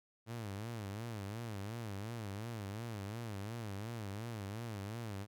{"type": "tone with vibrato", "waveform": "sawtooth", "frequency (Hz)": 107.6, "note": "A2", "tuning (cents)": -38, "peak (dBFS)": -37, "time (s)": [0.26, 5.27], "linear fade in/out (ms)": 50, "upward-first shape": "sine", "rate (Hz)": 2.8, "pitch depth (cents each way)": 170, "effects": []}